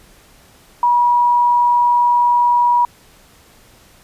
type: tone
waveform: sine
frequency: 965 Hz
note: B5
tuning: 40 cents flat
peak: -10 dBFS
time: 0.83-2.85 s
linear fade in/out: 2 ms
effects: pink hiss -48 dBFS RMS until 4.03 s + resampled to 32000 Hz